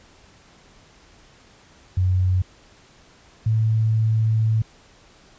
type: tone pair in turn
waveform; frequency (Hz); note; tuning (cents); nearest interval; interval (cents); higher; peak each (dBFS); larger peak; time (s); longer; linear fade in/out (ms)
sine; 92.1 / 110.61; F#2 / A2; -7 / +10; minor third; 317; second; -16 / -16; neither; 1.97-2.42 / 3.46-4.62; second; 5
effects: pink hiss -52 dBFS RMS until 5.38 s + resampled to 16000 Hz